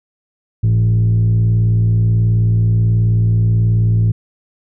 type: tone with frequency modulation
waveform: sine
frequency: 110 Hz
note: A2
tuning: in tune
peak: -8 dBFS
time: 0.63-4.12 s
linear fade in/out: 10 ms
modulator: 58.6 Hz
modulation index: 0.48
effects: tanh soft clip ceiling -8 dBFS